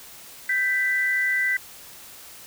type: tone pair together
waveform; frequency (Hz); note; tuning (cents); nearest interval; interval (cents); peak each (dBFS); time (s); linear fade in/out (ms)
sine; 1564 / 1985.4; G6 / B6; -4 / +9; major third; 413; -26 / -21; 0.49-1.57; 5
effects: white hiss -44 dBFS RMS until 2.46 s